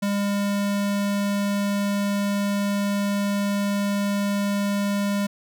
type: tone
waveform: square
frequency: 201.8 Hz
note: G#3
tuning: 49 cents flat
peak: -22 dBFS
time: 0.02-5.27 s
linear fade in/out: 10 ms
effects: none